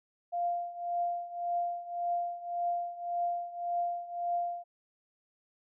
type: tone with tremolo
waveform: sine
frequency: 697 Hz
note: F5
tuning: 4 cents flat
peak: -27 dBFS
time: 0.32-4.64 s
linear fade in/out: 20 ms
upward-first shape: triangle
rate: 1.8 Hz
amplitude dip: 85%
effects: none